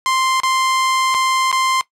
sawtooth tone with dropouts, 1046.5 Hz, C6, in tune, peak -11 dBFS, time 0.06-1.81 s, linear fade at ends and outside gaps 0 ms, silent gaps 0.401-0.434 / 1.143-1.147 / 1.515-1.527 s, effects noise-tail reverb RT60 0.1 s tail -18 dB re dry + low-pass 9000 Hz 12 dB/octave

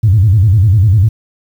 sine tone with vibrato, 100.6 Hz, G2, 45 cents sharp, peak -4 dBFS, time 0.03-1.09 s, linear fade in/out 10 ms, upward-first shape square, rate 10 Hz, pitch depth 170 cents each way, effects tanh soft clip ceiling 0 dBFS + 7-bit

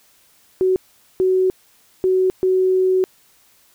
sine tone bursts at uneven times, 373.4 Hz, F#4, 16 cents sharp, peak -13 dBFS, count 4, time 0.61-0.76 / 1.2-1.5 / 2.04-2.3 / 2.43-3.04 s, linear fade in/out 0 ms, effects white hiss -55 dBFS RMS until 3.74 s

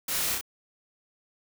white noise with echo, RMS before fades -31 dBFS, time 0.08-0.35 s, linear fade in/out 5 ms, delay 31 ms, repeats 2, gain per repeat -2 dB, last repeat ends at 0.412 s, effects none

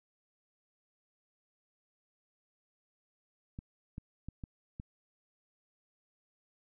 clicks, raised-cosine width 5 ms, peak -29 dBFS, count 5, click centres 3.589 / 3.981 / 4.286 / 4.438 / 4.799 s, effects none

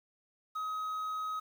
triangle tone with quantisation, 1266 Hz, D#6, 30 cents sharp, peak -32 dBFS, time 0.55-1.4 s, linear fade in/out 10 ms, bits 10, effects none

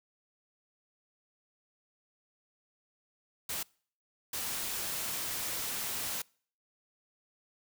white noise bursts at uneven times, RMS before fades -36 dBFS, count 2, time 3.49-3.63 / 4.33-6.22 s, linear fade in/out 5 ms, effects noise-tail reverb RT60 0.5 s tail -26 dB re dry

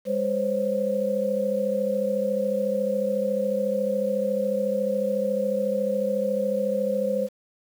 sine tone cluster, 202.8 / 514 / 548 Hz, G#3 / C5 / C#5, -41 / -31 / -20 cents, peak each -29 / -24 / -28 dBFS, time 0.05-7.29 s, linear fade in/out 50 ms, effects 8-bit

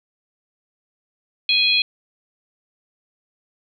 harmonic tone, 830.6 Hz, G#5, in tune, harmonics 3 / 4 / 5, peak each -19 / -19 / -19 dBFS, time 1.49-1.82 s, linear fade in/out 2 ms, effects none

